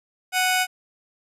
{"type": "tone pair together", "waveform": "15% pulse", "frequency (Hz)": [740, 2489], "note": ["F#5", "D#7"], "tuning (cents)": [0, 0], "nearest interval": "octave + major sixth", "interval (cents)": 2100, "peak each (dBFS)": [-13, -21], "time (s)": [0.32, 0.67], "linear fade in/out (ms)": 50, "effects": ["resampled to 32000 Hz"]}